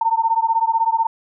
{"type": "beating tone pair", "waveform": "sine", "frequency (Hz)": [900, 916], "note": ["A5", "A#5"], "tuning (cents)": [39, -31], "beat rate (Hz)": 16, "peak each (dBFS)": [-18, -18], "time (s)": [0.01, 1.07], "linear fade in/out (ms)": 5, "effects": []}